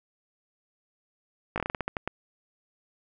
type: slowing click train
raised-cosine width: 0.5 ms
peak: -14 dBFS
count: 11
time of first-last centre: 1.56-2.076 s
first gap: 18 ms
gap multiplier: 1.22
effects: none